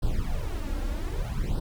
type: noise with flanger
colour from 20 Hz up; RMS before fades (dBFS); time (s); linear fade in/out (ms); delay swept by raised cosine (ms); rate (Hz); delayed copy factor
brown; -28; 0.02-1.6; 10; 0.22 to 3.72; 0.64; +1
effects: none